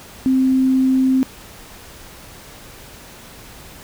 sine tone, 261.6 Hz, C4, in tune, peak -12 dBFS, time 0.26-1.23 s, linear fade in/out 0 ms, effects pink hiss -40 dBFS RMS until 3.83 s

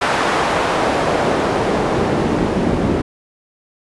pink noise with band-pass filter sweep, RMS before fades -17 dBFS, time 0.01-3.02 s, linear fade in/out 10 ms, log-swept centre 1000 to 240 Hz, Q 0.78, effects resampled to 24000 Hz

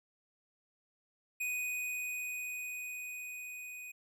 square tone with level ramp, 2489 Hz, D#7, in tune, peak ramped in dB -34 to -45 dBFS, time 1.4-3.92 s, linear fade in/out 10 ms, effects none

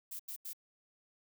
violet noise bursts, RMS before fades -43 dBFS, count 3, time 0.11-0.533 s, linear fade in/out 10 ms, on 85 ms, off 84 ms, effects none

